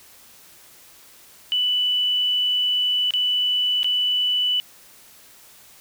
sine tone with dropouts, 2977 Hz, F#7, 10 cents sharp, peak -18 dBFS, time 1.52-4.6 s, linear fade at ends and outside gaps 0 ms, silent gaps 3.107-3.137 / 3.831-3.844 s, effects white hiss -49 dBFS RMS until 5.8 s

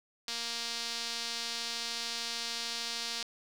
sawtooth tone with band-pass filter, 233.3 Hz, A#3, 2 cents sharp, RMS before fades -37 dBFS, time 0.28-3.23 s, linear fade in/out 2 ms, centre 4600 Hz, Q 2.2, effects 9-bit

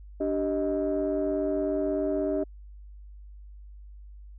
sine tone cluster, 292.1 / 388.7 / 624 Hz, D4 / G4 / D#5, -9 / -15 / +5 cents, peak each -28 dBFS, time 0.2-2.44 s, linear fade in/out 10 ms, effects tanh soft clip ceiling -19 dBFS + added 50 Hz sine -43 dBFS peak until 4.38 s

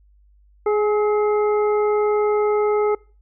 harmonic tone with a mistuned harmonic, 419.4 Hz, G#4, 17 cents sharp, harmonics 1 / 2 / 3 / 5, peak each -16 / -26 / -28 / -36 dBFS, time 0.66-2.95 s, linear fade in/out 5 ms, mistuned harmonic 3, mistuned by +31 cents, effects noise-tail reverb RT60 0.4 s tail -25 dB re dry + added 50 Hz sine -51 dBFS peak until 3.21 s

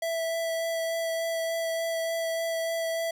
square tone with vibrato, 659.3 Hz, E5, in tune, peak -28 dBFS, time 0.02-3.11 s, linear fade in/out 5 ms, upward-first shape sine, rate 3.4 Hz, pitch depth 10 cents each way, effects none

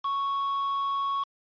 triangle tone with quantisation, 1108.7 Hz, C#6, in tune, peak -24 dBFS, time 0.04-1.24 s, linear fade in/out 10 ms, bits 6, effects resampled to 11025 Hz

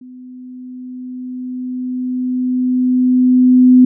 sine tone with level ramp, 252.6 Hz, B3, 39 cents sharp, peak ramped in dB -33 to -3 dBFS, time 0.01-3.85 s, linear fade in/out 5 ms, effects none

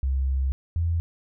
sine tone pair in turn, 66.6 / 83.91 Hz, C2 / E2, +31 / +31 cents, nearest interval major third, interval 400 cents, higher second, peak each -21 dBFS, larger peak neither, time 0.03-0.52 / 0.76-1 s, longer first, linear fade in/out 0 ms, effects none

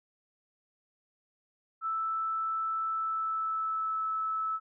sine tone with pitch glide, 1318.5 to 1305.6 Hz, E6 to E6, 0 to -17 cents, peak -29 dBFS, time 1.81-4.6 s, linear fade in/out 50 ms, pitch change -17 cents, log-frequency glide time 2.88-4.04 s, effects none

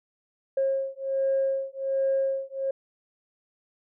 sine beating tone pair, 539 / 540.3 Hz, C#5 / C#5, -49 / -44 cents, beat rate 1.3 Hz, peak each -26 dBFS, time 0.57-2.71 s, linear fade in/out 5 ms, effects tanh soft clip ceiling -17 dBFS

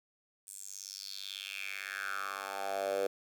10% pulse tone with high-pass filter sweep, 98 Hz, G2, in tune, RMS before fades -39 dBFS, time 0.47-3.07 s, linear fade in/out 5 ms, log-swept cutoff 8900 to 480 Hz, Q 4.8, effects 10-bit

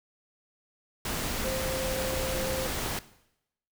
sine tone in noise, 523.3 Hz, C5, in tune, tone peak -32 dBFS, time 1.44-2.67 s, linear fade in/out 2 ms, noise pink, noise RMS -32 dBFS, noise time 1.05-2.99 s, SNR -3 dB, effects noise-tail reverb RT60 0.8 s tail -17 dB re dry

